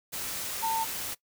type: tone in noise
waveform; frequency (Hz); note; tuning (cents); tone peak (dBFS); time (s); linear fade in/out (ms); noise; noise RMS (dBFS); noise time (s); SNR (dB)
sine; 901; A5; +41; -26; 0.62-0.85; 20; white; -35; 0.12-1.15; +6
effects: noise-tail reverb RT60 0.1 s tail -20 dB re dry